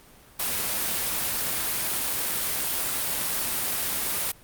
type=noise; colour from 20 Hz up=white; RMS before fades=-27 dBFS; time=0.39-4.32 s; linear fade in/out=10 ms; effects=pink hiss -52 dBFS RMS until 4.43 s + Opus 32 kbps